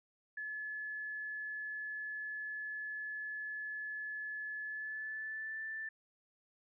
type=tone with pitch glide; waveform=sine; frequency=1716 to 1765.3 Hz; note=A6 to A6; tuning=-44 to +5 cents; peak=-39 dBFS; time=0.37-5.89 s; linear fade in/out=5 ms; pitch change=+49 cents; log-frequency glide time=4.63-5.62 s; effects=none